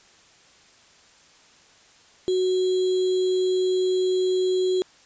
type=tone with sample-and-hold; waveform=sine; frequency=370 Hz; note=F#4; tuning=in tune; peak=-19 dBFS; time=2.28-4.82 s; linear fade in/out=0 ms; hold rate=3675 Hz; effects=white hiss -54 dBFS RMS until 5.05 s + resampled to 16000 Hz